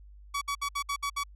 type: tone bursts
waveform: sawtooth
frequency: 1134 Hz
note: C#6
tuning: 39 cents sharp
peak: -25 dBFS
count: 7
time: 0.34-1.237 s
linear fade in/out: 10 ms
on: 75 ms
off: 62 ms
effects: added 50 Hz sine -48 dBFS peak until 1.35 s + low-pass 11000 Hz 12 dB/octave